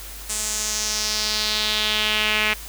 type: tone with band-pass filter sweep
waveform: sawtooth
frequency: 213.8 Hz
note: A3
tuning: 49 cents flat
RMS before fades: -23 dBFS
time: 0.29-2.54 s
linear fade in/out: 10 ms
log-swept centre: 8200 to 2400 Hz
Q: 2.8
effects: added 50 Hz sine -38 dBFS peak until 2.68 s + white hiss -38 dBFS RMS until 2.68 s